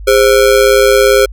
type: ring-modulated tone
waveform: square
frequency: 466.2 Hz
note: A#4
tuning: in tune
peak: -3 dBFS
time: 0.07-1.26 s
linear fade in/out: 10 ms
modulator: 58.8 Hz
effects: added 50 Hz sine -24 dBFS peak until 1.32 s